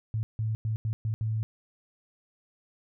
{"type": "tone bursts at uneven times", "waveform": "sine", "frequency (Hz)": 110, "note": "A2", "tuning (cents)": 0, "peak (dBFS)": -26, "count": 6, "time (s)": [[0.14, 0.23], [0.39, 0.55], [0.65, 0.76], [0.85, 0.93], [1.05, 1.14], [1.21, 1.43]], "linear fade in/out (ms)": 0, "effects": []}